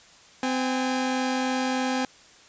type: tone pair together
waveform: sawtooth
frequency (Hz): 256.9 / 814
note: C4 / G#5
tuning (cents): -32 / -35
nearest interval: octave + minor sixth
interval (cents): 1997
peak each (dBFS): -21 / -26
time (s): 0.43-2.05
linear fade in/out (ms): 2
effects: white hiss -52 dBFS RMS until 2.48 s + resampled to 16000 Hz